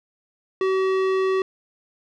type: tone with low-pass filter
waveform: square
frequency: 380 Hz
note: F#4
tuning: 46 cents sharp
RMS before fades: -21 dBFS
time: 0.61-1.42 s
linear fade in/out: 2 ms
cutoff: 2700 Hz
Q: 0.65
effects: none